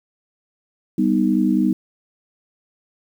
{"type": "chord", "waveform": "sine", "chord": "G augmented", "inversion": "none", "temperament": "equal", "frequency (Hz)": [196, 246.9, 311.1], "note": ["G3", "B3", "D#4"], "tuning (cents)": [0, 0, 0], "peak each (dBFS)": -19, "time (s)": [0.98, 1.73], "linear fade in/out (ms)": 5, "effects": ["8-bit"]}